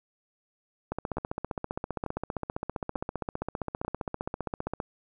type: two click trains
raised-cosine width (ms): 1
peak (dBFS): -17 / -19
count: 60 / 4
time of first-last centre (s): 0.92-4.802 / 1.17-3.849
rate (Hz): 15.2 / 1.12
effects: none